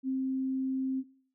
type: tone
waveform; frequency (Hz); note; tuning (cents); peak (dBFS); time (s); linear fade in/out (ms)
sine; 263.5; C4; +12; -28; 0.03-1.04; 50
effects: noise-tail reverb RT60 0.5 s tail -18 dB re dry